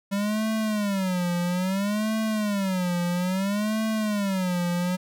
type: tone with vibrato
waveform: square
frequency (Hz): 196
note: G3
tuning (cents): 0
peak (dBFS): -24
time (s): 0.11-4.97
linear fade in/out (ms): 20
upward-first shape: sine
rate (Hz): 0.6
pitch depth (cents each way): 200
effects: none